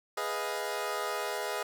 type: chord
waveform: 20% pulse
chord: F half-diminished seventh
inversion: first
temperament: equal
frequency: 415.3 / 493.9 / 622.3 / 698.5 Hz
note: Ab4 / Cb5 / Eb5 / F5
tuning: 0 / 0 / 0 / 0 cents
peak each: -32 / -33 / -32 / -35 dBFS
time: 0.17-1.63 s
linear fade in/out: 5 ms
effects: none